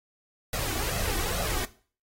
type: noise with flanger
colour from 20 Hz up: pink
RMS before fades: -30 dBFS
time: 0.53-1.65 s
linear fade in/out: 2 ms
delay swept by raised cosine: 1.5 to 2.7 ms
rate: 2.3 Hz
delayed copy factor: +0.65
effects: noise-tail reverb RT60 0.4 s tail -17 dB re dry + AAC 48 kbps